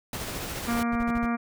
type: noise with tremolo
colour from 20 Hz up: pink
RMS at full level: -33 dBFS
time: 0.13-0.83 s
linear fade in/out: 2 ms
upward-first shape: sine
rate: 14 Hz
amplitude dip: 25%
type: harmonic tone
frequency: 235.1 Hz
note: A#3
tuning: 15 cents sharp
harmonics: 1 / 2 / 3 / 4 / 5 / 6 / 7 / 8 / 9 / 10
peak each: -25 / -40 / -34 / -42 / -34 / -37 / -43 / -44 / -46 / -42 dBFS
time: 0.67-1.37 s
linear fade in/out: 20 ms
type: noise bursts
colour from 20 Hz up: brown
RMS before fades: -34 dBFS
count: 5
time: 0.92-1.262 s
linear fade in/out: 5 ms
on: 38 ms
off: 38 ms
effects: none

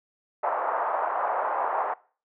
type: band-pass noise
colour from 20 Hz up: white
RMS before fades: -27 dBFS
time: 0.43-1.94 s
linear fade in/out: 5 ms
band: 610 to 1100 Hz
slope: 24 dB/octave
effects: noise-tail reverb RT60 0.4 s tail -21 dB re dry + low-pass 2000 Hz 12 dB/octave

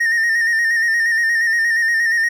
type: tone with vibrato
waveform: triangle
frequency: 1837 Hz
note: A#6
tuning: 26 cents flat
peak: -12 dBFS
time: 0-2.29 s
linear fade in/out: 10 ms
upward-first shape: square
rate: 8.5 Hz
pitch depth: 37 cents each way
effects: none

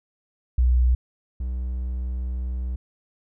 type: tone pair in turn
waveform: sine / triangle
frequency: 61.74 / 62.39 Hz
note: B1 / B1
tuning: 0 / +18 cents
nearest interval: unison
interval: 18 cents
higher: second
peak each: -15 / -23 dBFS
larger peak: first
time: 0.58-0.95 / 1.4-2.76 s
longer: second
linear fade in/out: 5 ms
effects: none

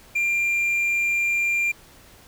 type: tone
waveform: triangle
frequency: 2386 Hz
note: D7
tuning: 27 cents sharp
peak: -18 dBFS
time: 0.15-1.72 s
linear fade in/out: 10 ms
effects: pink hiss -50 dBFS RMS until 2.27 s

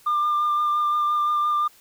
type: tone with vibrato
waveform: sine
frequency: 1197 Hz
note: D6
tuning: 33 cents sharp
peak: -17 dBFS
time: 0.06-1.68 s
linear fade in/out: 10 ms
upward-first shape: sine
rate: 5.8 Hz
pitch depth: 15 cents each way
effects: tanh soft clip ceiling -17 dBFS + white hiss -54 dBFS RMS until 1.8 s

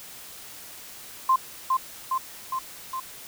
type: tone with echo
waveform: sine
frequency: 1046.5 Hz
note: C6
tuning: in tune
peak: -16 dBFS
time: 1.29-1.36 s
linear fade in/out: 5 ms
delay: 410 ms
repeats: 4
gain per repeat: -3 dB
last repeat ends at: 3 s
effects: white hiss -43 dBFS RMS until 3.27 s

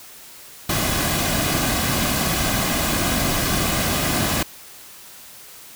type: noise with comb filter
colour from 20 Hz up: pink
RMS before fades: -21 dBFS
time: 0.69-4.43 s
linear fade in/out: 5 ms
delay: 2.2 ms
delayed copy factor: -0.5
effects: white hiss -42 dBFS RMS until 5.75 s

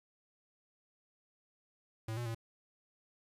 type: tone with pitch steps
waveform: square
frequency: 111.3 / 120.2 / 114.1 Hz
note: A2 / B2 / A#2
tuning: +20 / -46 / -37 cents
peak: -37 dBFS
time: 2.08-2.347 s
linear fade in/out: 5 ms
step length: 89 ms
effects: resampled to 32000 Hz + 11-bit

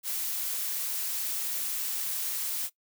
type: noise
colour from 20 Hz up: blue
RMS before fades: -32 dBFS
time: 0.03-2.7 s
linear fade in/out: 50 ms
effects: noise-tail reverb RT60 0.1 s tail -19 dB re dry

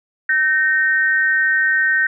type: tone pair together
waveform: sine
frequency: 1541 / 1849 Hz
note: G6 / A#6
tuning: -30 / -15 cents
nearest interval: minor third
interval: 315 cents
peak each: -16 dBFS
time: 0.29-2.07 s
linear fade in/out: 5 ms
effects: none

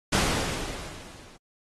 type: noise with level ramp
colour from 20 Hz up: pink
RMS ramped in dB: -22 to -52 dBFS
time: 0.12-1.37 s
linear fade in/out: 10 ms
effects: low-pass 9000 Hz 12 dB/octave + AAC 32 kbps

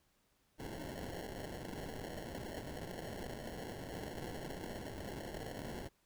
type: noise with sample-and-hold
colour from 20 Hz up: white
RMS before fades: -45 dBFS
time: 0.58-5.89 s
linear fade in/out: 20 ms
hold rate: 1225 Hz
effects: pink hiss -75 dBFS RMS until 6.05 s

